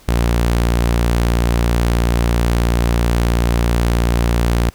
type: tone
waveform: sawtooth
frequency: 58.5 Hz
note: A#1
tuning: 7 cents sharp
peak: -9 dBFS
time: 0.08-4.7 s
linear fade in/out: 5 ms
effects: pink hiss -47 dBFS RMS until 4.74 s